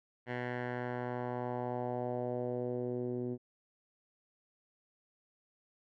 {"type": "tone with low-pass filter sweep", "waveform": "10% pulse", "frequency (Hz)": 123.3, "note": "B2", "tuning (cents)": -2, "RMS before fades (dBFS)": -37, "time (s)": [0.26, 3.38], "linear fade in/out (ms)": 50, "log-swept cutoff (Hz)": [2100, 320], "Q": 2.1, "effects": []}